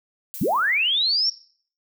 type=noise with exponential decay; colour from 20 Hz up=violet; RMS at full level=-33 dBFS; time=0.34-1.13 s; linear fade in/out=0 ms; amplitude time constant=170 ms
type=linear sweep; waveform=sine; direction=up; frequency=119.8 to 5600 Hz; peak=-18 dBFS; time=0.41-1.3 s; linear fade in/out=5 ms
effects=noise-tail reverb RT60 0.5 s tail -18 dB re dry